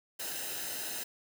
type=noise with comb filter; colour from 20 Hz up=white; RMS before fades=-38 dBFS; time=0.19-1.04 s; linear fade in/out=10 ms; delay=0.88 ms; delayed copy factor=-0.6; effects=none